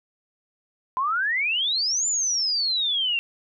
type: exponential two-way sweep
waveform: sine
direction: up then down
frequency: 1000 to 7230 to 2706 Hz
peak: -21 dBFS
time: 0.97-3.19 s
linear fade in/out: 0 ms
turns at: 2.07 s
effects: none